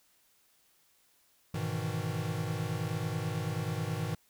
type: chord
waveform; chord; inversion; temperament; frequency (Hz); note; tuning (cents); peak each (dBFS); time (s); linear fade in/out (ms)
square; E major seventh; first; equal; 103.83 / 123.47 / 155.56 / 164.81; G#2 / B2 / D#3 / E3; 0 / 0 / 0 / 0; -38 / -39 / -37 / -40; 1.54-4.15; 5
effects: white hiss -68 dBFS RMS until 4.29 s